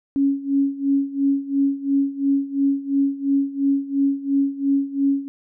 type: tone with tremolo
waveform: sine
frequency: 277.2 Hz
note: C#4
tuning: in tune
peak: -14 dBFS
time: 0.16-5.28 s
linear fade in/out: 0 ms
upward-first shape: sine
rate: 2.9 Hz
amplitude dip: 85%
effects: none